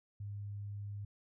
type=tone; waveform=sine; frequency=101.9 Hz; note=G#2; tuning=32 cents flat; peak=-40 dBFS; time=0.2-1.05 s; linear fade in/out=5 ms; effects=none